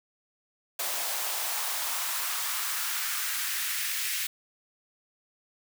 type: noise with high-pass filter sweep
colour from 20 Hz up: white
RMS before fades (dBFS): -31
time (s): 0.79-4.27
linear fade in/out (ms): 5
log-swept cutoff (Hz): 610 to 2100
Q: 1.8
effects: none

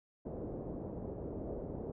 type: low-pass noise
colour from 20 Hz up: white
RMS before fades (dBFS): -42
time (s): 0.25-1.92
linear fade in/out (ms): 10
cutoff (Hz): 530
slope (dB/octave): 24
effects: none

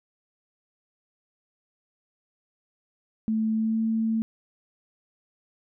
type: tone with pitch glide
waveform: sine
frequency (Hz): 220 to 223.3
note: A3 to A3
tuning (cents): 0 to +26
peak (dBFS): -22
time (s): 3.28-4.22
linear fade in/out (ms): 0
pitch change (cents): +26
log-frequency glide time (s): 3.54-3.8
effects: none

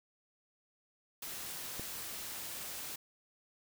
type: noise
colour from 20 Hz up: white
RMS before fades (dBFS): -43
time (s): 1.22-2.96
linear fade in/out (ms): 5
type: click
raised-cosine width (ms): 2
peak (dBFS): -28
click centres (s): 1.796
effects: none

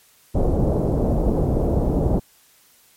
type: low-pass noise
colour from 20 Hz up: pink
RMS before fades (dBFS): -19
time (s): 0.34-2.2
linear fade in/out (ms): 20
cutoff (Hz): 640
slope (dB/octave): 24
effects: white hiss -55 dBFS RMS until 2.96 s + MP3 64 kbps

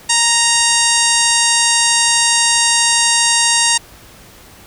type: harmonic tone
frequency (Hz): 932.3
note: A#5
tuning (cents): 0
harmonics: 1 / 2 / 3 / 4 / 5 / 6 / 7 / 8 / 9 / 10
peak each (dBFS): -20 / -20 / -20 / -20 / -20 / -20 / -20 / -20 / -20 / -20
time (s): 0.09-3.78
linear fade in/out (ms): 10
effects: pink hiss -41 dBFS RMS until 4.66 s

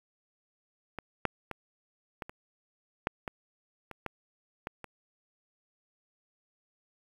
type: clicks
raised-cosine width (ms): 0.5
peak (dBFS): -22 / -11 / -21 / -21 / -27 / -12 / -20 / -27 / -19 / -20 / -26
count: 11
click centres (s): 0.987 / 1.253 / 1.513 / 2.222 / 2.295 / 3.071 / 3.278 / 3.913 / 4.063 / 4.671 / 4.843
effects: 8-bit

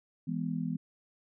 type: chord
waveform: sine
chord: E major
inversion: none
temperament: just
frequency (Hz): 164.81 / 206 / 247.2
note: E3 / G#3 / B3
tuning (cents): 0 / -14 / +2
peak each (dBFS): -34 / -37 / -35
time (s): 0.27-0.77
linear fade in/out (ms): 10
effects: none

